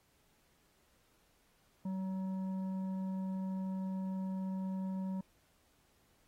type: tone with frequency modulation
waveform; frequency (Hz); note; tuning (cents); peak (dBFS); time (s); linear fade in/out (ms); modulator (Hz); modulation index
sine; 189.9; F#3; +45; -35; 1.85-5.21; 5; 754; 0.28
effects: pink hiss -72 dBFS RMS until 6.27 s + AAC 48 kbps